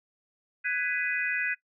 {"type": "chord", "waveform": "sine", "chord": "G# minor seventh", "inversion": "third", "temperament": "just", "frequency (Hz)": [1495.1, 1661.2, 1993.5, 2492], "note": ["F#6", "G#6", "B6", "D#7"], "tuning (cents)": [18, 0, 16, 2], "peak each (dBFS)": -32, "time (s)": [0.64, 1.55], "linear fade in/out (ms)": 20, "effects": ["noise-tail reverb RT60 0.1 s tail -19 dB re dry"]}